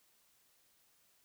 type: silence
effects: white hiss -71 dBFS RMS until 1.24 s